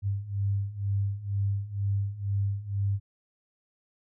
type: beating tone pair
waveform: sine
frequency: 98.5 / 100.6 Hz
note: G2 / G2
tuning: +9 / +45 cents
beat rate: 2.1 Hz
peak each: -31 / -28 dBFS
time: 0.02-3 s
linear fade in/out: 50 ms
effects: none